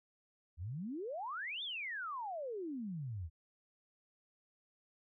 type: exponential two-way sweep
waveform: sine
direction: up then down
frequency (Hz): 75 to 3626 to 75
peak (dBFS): -39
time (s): 0.57-3.3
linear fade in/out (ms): 50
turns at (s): 1.63
effects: none